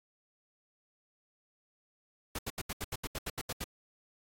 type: noise bursts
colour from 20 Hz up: pink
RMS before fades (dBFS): -37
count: 12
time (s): 2.35-3.642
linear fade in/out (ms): 5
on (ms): 38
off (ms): 76
effects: AAC 64 kbps